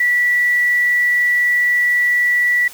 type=tone; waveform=sine; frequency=1954 Hz; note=B6; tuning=19 cents flat; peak=-12 dBFS; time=0-2.68 s; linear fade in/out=5 ms; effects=white hiss -38 dBFS RMS until 2.73 s